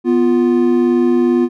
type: tone pair together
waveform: triangle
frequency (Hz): 246.9 / 349.2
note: B3 / F4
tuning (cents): 0 / 0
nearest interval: tritone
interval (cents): 600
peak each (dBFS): -11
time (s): 0.04-1.49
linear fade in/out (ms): 50
effects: none